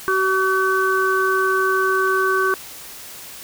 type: harmonic tone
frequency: 380 Hz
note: F#4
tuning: 46 cents sharp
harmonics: 1 / 3 / 4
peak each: -20 / -20 / -20 dBFS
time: 0.08-2.54 s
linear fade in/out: 0 ms
effects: white hiss -37 dBFS RMS until 3.43 s